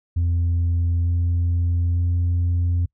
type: tone with pitch steps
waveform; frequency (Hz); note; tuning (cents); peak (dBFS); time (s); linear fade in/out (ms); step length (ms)
sine; 85.5 / 86.29 / 87.1; F2 / F2 / F2; -36 / -20 / -4; -15; 0.16-2.86; 10; 900
effects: noise-tail reverb RT60 0.1 s tail -26 dB re dry + tanh soft clip ceiling -16 dBFS